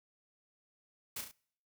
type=noise with echo; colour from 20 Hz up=white; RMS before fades=-40 dBFS; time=1.16-1.21 s; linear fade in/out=5 ms; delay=35 ms; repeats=3; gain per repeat=-5 dB; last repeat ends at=1.315 s; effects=noise-tail reverb RT60 0.6 s tail -25 dB re dry